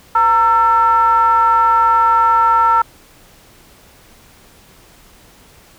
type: ring-modulated tone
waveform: triangle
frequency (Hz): 211.5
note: G#3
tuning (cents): +32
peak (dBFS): -4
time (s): 0.15-2.82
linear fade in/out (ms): 5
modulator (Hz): 1130
effects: pink hiss -46 dBFS RMS until 5.78 s